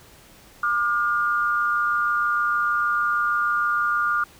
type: tone pair together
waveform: sine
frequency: 1196.6 / 1423 Hz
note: D6 / F6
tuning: +32 / +32 cents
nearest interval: minor third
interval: 300 cents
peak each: -22 / -22 dBFS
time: 0.63-4.24 s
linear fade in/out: 5 ms
effects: pink hiss -50 dBFS RMS until 4.39 s